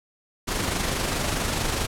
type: noise with amplitude modulation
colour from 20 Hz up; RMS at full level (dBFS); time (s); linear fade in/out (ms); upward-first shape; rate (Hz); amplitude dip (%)
pink; -24; 0.47-1.87; 20; sine; 24.7; 40
effects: low-pass 11000 Hz 12 dB/octave